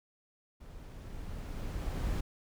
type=noise with level ramp; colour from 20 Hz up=brown; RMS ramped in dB=-49 to -32 dBFS; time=0.6-2.21 s; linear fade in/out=10 ms; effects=none